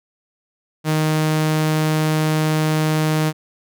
sawtooth tone, 155.56 Hz, D#3, in tune, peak -12 dBFS, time 0.84-3.33 s, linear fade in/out 50 ms, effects none

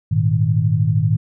sine chord, Ab suspended second, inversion none, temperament equal, 103.83 / 116.54 / 155.56 Hz, Ab2 / Bb2 / Eb3, 0 / 0 / 0 cents, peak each -18 dBFS, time 0.11-1.17 s, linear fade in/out 10 ms, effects none

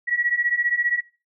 sine beating tone pair, 1915 / 1930 Hz, A#6 / B6, +46 / -40 cents, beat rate 15 Hz, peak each -24 / -22 dBFS, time 0.07-1.01 s, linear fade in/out 20 ms, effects noise-tail reverb RT60 0.3 s tail -18 dB re dry

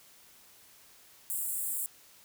pink high-pass noise, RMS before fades -34 dBFS, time 1.3-1.86 s, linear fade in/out 0 ms, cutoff 7600 Hz, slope 96 dB/octave, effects white hiss -58 dBFS RMS until 2.24 s

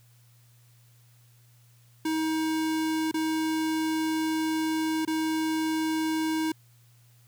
square tone with dropouts, 316.9 Hz, D#4, 32 cents sharp, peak -26 dBFS, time 2.05-6.52 s, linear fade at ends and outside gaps 5 ms, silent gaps 3.114-3.141 / 5.051-5.075 s, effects added 119 Hz sine -56 dBFS peak until 7.27 s + white hiss -64 dBFS RMS until 7.27 s

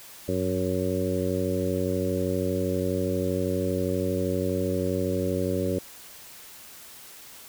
harmonic tone with a mistuned harmonic, 92.5 Hz, F#2, in tune, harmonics 1 / 2 / 3 / 4 / 5 / 6, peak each -31 / -31 / -31 / -31 / -31 / -31 dBFS, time 0.28-5.79 s, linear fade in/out 5 ms, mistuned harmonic 1, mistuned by +36 cents, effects white hiss -46 dBFS RMS until 7.48 s

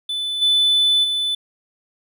triangle tone with level steps, 3500 Hz, A7, 10 cents flat, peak -20 / -11 / -17 dBFS, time 0.09-1.35 s, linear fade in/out 5 ms, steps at 0.41 / 1.03 s, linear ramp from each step 20 ms, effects tanh soft clip ceiling -7 dBFS

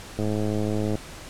click train, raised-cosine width 2 ms, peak -14 dBFS, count 82, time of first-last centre 0.19-0.954 s, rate 106 Hz, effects pink hiss -41 dBFS RMS until 1.29 s + low-pass 10000 Hz 12 dB/octave

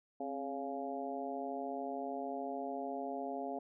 harmonic tone with a mistuned harmonic, 139.5 Hz, C#3, 11 cents sharp, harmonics 2 / 3 / 4 / 5 / 6, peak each -43 / -45 / -45 / -41 / -48 dBFS, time 0.2-3.59 s, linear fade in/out 5 ms, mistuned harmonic 2, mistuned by -72 cents, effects none

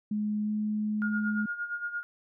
sine tone with pitch glide, 210.6 to 212.3 Hz, G#3 to G#3, +24 to +38 cents, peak -27 dBFS, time 0.11-1.46 s, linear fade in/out 5 ms, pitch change +14 cents, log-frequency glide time 0.44-0.5 s
sine tone with tremolo, 1424 Hz, F6, 33 cents sharp, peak -29 dBFS, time 1.02-2.03 s, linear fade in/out 0 ms, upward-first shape sine, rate 8.7 Hz, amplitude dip 70%
effects none

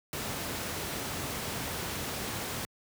pink noise, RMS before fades -35 dBFS, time 0.13-2.65 s, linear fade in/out 0 ms, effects high-pass 80 Hz 12 dB/octave

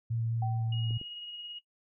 sine tone with vibrato, 114.6 Hz, A#2, 29 cents flat, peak -29 dBFS, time 0.1-0.98 s, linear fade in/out 10 ms, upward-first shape sine, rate 4.9 Hz, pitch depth 11 cents each way
sine tone with exponential decay, 770 Hz, G5, 31 cents flat, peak -33 dBFS, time 0.42-1.02 s, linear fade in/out 5 ms, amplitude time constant 130 ms
sine tone with tremolo, 2883 Hz, F#7, 46 cents flat, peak -38 dBFS, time 0.72-1.59 s, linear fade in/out 5 ms, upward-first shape sine, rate 18 Hz, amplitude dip 25%
clicks, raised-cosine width 3 ms, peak -32 dBFS, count 2, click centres 0.908 / 1.014 s
effects noise-tail reverb RT60 0.1 s tail -17 dB re dry

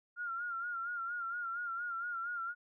sine tone with vibrato, 1396.9 Hz, F6, in tune, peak -36 dBFS, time 0.16-2.55 s, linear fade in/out 50 ms, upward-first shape sine, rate 4.3 Hz, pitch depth 63 cents each way, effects none

